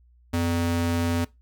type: ring-modulated tone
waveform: square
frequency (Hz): 170.8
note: F3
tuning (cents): -38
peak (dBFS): -20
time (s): 0.33-1.25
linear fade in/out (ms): 10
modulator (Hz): 80.8
effects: noise-tail reverb RT60 0.2 s tail -20 dB re dry + added 60 Hz sine -54 dBFS peak until 1.41 s